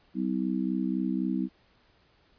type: harmonic tone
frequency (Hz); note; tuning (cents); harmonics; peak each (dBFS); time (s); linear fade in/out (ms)
63.9; C2; -40; 3 / 4 / 5; -30 / -30 / -32; 0.14-1.49; 50
effects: pink hiss -64 dBFS RMS until 2.38 s + resampled to 11025 Hz